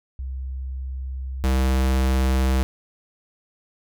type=tone pair in turn; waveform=sine / square; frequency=65.41 / 65.41 Hz; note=C2 / C2; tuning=0 / 0 cents; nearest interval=unison; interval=0 cents; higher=neither; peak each=-27 / -18 dBFS; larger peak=second; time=0.19-1.44 / 1.44-2.63 s; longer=first; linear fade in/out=0 ms; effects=none